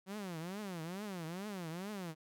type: tone with vibrato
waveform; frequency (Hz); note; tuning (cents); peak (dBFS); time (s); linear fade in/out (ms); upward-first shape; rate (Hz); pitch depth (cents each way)
sawtooth; 183.7; F#3; -12; -37; 0.06-2.15; 50; triangle; 2.3; 290
effects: none